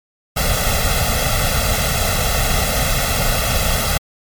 pink noise with comb filter, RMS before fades -17 dBFS, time 0.36-3.98 s, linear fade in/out 10 ms, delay 1.5 ms, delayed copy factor +1, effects MP3 96 kbps

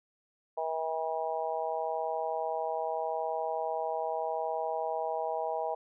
harmonic tone, 160.8 Hz, E3, 43 cents flat, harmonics 3 / 4 / 5 / 6, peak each -37 / -34 / -35 / -39 dBFS, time 0.57-5.75 s, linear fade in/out 10 ms, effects none

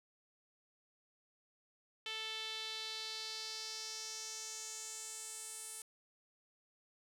sawtooth tone with band-pass filter sweep, 440 Hz, A4, in tune, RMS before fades -45 dBFS, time 2.06-5.82 s, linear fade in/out 2 ms, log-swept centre 3200 to 9300 Hz, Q 3.1, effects none

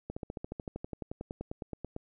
slowing click train, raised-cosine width 2 ms, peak -24 dBFS, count 22, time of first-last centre 0.1-1.964 s, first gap 65 ms, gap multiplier 1.03, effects none

